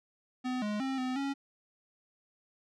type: tone with pitch steps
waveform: square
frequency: 253.2 / 209.3 / 266.4 / 255.6 / 276.6 Hz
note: B3 / G#3 / C4 / C4 / C#4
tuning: +43 / +14 / +31 / -40 / -4 cents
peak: -32 dBFS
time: 0.44-1.34 s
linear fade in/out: 20 ms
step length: 180 ms
effects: low-pass 5000 Hz 12 dB/octave